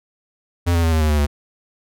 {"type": "tone with pitch steps", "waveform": "square", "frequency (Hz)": [86.7, 84.18, 81.74, 79.37, 77.06, 74.83, 72.65], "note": ["F2", "E2", "E2", "D#2", "D#2", "D2", "D2"], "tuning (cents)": [-12, 37, -14, 35, -16, 33, -18], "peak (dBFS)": -15, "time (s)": [0.66, 1.269], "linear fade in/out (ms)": 20, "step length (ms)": 87, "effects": []}